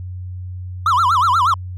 triangle tone with vibrato, 1157 Hz, D6, 26 cents flat, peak -10 dBFS, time 0.86-1.54 s, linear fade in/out 2 ms, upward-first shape sine, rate 8.3 Hz, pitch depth 300 cents each way, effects added 91 Hz sine -26 dBFS peak until 1.77 s

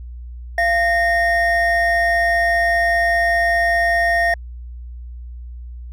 triangle tone pair together, 686.3 / 1845 Hz, F5 / A#6, -30 / -18 cents, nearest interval octave + perfect fourth, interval 1712 cents, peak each -15 dBFS, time 0.58-4.34 s, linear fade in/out 2 ms, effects added 60 Hz sine -30 dBFS peak until 5.92 s

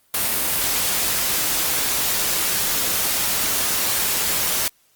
white noise, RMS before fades -21 dBFS, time 0.14-4.68 s, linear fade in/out 2 ms, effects white hiss -60 dBFS RMS until 4.95 s + Opus 32 kbps

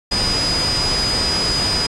sine tone in noise, 4951 Hz, D#8, 9 cents flat, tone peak -18 dBFS, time 0.11-1.87 s, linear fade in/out 10 ms, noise pink, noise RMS -22 dBFS, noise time 0.11-1.87 s, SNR +1 dB, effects resampled to 22050 Hz

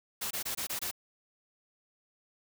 white noise bursts, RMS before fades -35 dBFS, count 6, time 0.21-0.913 s, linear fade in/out 10 ms, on 98 ms, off 23 ms, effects none

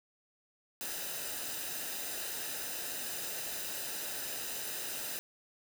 white noise with comb filter, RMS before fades -39 dBFS, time 0.81-5.19 s, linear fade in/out 0 ms, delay 0.9 ms, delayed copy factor -0.55, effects none

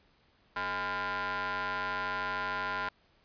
sawtooth ring-modulated tone, 193.3 Hz, G3, 24 cents flat, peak -25 dBFS, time 0.56-2.89 s, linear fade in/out 5 ms, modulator 1210 Hz, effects pink hiss -67 dBFS RMS until 3.24 s + resampled to 11025 Hz

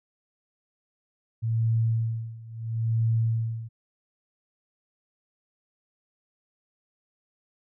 sine tone with tremolo, 113.5 Hz, A#2, 46 cents flat, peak -20 dBFS, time 1.42-3.69 s, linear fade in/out 20 ms, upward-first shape sine, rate 0.74 Hz, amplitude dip 90%, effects none

